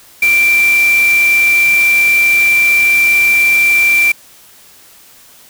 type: tone in noise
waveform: sine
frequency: 2354 Hz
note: D7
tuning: 3 cents sharp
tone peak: -7 dBFS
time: 0.22-4.12 s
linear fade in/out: 5 ms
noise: white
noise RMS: -23 dBFS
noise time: 0.22-4.12 s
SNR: +13 dB
effects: white hiss -42 dBFS RMS until 5.49 s